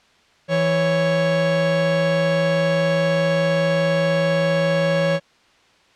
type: tone pair together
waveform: 45% pulse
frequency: 164.81 / 554.4 Hz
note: E3 / C#5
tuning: 0 / 0 cents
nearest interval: octave + major sixth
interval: 2100 cents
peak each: -21 / -18 dBFS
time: 0.48-5.2 s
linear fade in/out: 50 ms
effects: white hiss -55 dBFS RMS until 5.95 s + low-pass 4000 Hz 12 dB/octave